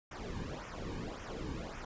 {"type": "noise with flanger", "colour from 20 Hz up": "brown", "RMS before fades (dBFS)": -42, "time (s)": [0.11, 1.85], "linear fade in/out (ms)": 5, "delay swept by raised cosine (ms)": [0.23, 1.53], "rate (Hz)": 1.8, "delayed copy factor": -0.8, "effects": ["resampled to 16000 Hz"]}